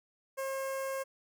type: tone with notch filter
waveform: sawtooth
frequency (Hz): 537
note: C5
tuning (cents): +45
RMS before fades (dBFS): -36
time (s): 0.37-1.04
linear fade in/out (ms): 20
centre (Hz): 3800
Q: 0.89
effects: none